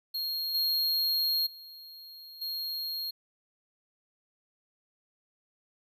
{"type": "tone with level steps", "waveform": "square", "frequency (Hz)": 4254, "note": "C8", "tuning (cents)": 28, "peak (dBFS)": [-31, -26, -46, -33], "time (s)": [0.14, 3.11], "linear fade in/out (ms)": 10, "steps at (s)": [0.54, 1.46, 2.41], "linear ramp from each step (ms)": 10, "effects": []}